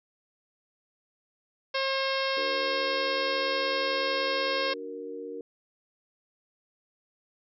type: harmonic tone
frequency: 537 Hz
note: C5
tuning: 45 cents sharp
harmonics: 1 / 2 / 3 / 4 / 5 / 6 / 7 / 8 / 9 / 10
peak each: -30 / -33 / -35 / -36 / -37 / -38 / -38 / -39 / -40 / -40 dBFS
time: 1.74-4.74 s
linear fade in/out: 10 ms
type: chord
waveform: sine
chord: D augmented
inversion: none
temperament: equal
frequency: 293.7 / 370 / 466.2 Hz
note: D4 / F#4 / A#4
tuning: 0 / 0 / 0 cents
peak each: -42 / -42 / -37 dBFS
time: 2.37-5.41 s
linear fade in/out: 2 ms
effects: none